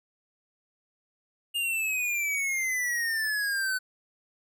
square exponential sweep, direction down, 2839 to 1500 Hz, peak -27 dBFS, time 1.54-3.79 s, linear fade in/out 20 ms, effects none

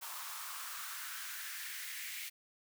white noise with high-pass filter sweep, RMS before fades -44 dBFS, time 0.01-2.3 s, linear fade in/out 20 ms, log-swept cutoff 960 to 2200 Hz, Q 3.4, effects none

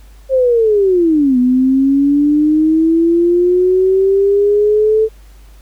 sine linear two-way sweep, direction down then up, 538 to 246.9 to 441.3 Hz, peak -8 dBFS, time 0.29-5.09 s, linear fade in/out 50 ms, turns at 1.38 s, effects added 50 Hz sine -37 dBFS peak until 5.61 s + pink hiss -50 dBFS RMS until 5.61 s

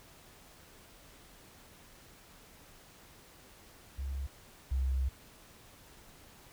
sine tone pair in turn, 67.9 / 65.7 Hz, C#2 / C2, -35 / +8 cents, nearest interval minor second, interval 57 cents, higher first, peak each -34 / -28 dBFS, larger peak second, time 3.98-4.27 / 4.71-5.09 s, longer second, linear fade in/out 10 ms, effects pink hiss -57 dBFS RMS until 6.52 s

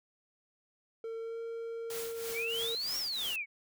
triangle tone with pitch glide, 453.3 to 459.4 Hz, A#4 to A#4, -48 to -25 cents, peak -35 dBFS, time 1.04-2.75 s, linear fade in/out 2 ms, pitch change +23 cents, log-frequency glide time 1.19-1.4 s
white noise with tremolo, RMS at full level -40 dBFS, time 1.9-3.36 s, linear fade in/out 2 ms, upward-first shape triangle, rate 3.1 Hz, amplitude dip 80%
sine exponential two-way sweep, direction up then down, 2171 to 5630 to 2171 Hz, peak -33 dBFS, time 2.33-3.46 s, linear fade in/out 50 ms, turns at 2.98 s
effects none

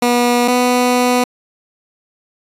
15% pulse tone pair in turn, 242.4 / 247.6 Hz, B3 / B3, -32 / +5 cents, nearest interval unison, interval 37 cents, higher second, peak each -5 dBFS, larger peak neither, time 0.02-0.48 / 0.48-1.24 s, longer second, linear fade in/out 5 ms, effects resampled to 32000 Hz

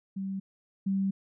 sine tone pair in turn, 193.4 / 194.24 Hz, G3 / G3, -23 / -16 cents, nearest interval unison, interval 7 cents, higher second, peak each -31 / -25 dBFS, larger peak second, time 0.16-0.4 / 0.86-1.11 s, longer second, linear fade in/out 10 ms, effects none

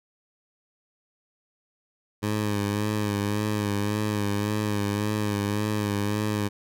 15% pulse tone with vibrato, 104 Hz, G#2, 3 cents sharp, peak -18 dBFS, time 2.22-6.49 s, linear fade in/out 20 ms, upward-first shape sine, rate 1.8 Hz, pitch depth 44 cents each way, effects none

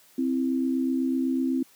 sine tone pair together, 261.6 / 329.6 Hz, C4 / E4, 0 / 0 cents, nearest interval major third, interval 400 cents, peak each -23 / -29 dBFS, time 0.18-1.63 s, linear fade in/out 5 ms, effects white hiss -57 dBFS RMS until 1.75 s + high-pass 150 Hz 12 dB/octave

